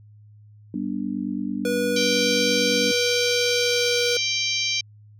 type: chord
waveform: sine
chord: G major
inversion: none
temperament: just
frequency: 196 / 245 / 294 Hz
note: G3 / B3 / D4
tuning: 0 / -14 / +2 cents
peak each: -29 dBFS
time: 0.74-2.92 s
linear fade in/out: 2 ms
type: tone with pitch glide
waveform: square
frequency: 485.8 to 482.7 Hz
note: B4 to B4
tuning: -29 to -40 cents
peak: -23 dBFS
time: 1.65-4.17 s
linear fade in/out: 2 ms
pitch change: -11 cents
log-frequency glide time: 3.52-4.04 s
type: harmonic tone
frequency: 784 Hz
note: G5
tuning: in tune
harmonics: 3 / 4 / 5 / 6 / 7 / 8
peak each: -27 / -28 / -29 / -30 / -30 / -31 dBFS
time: 1.96-4.81 s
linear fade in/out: 5 ms
effects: added 105 Hz sine -46 dBFS peak until 5.19 s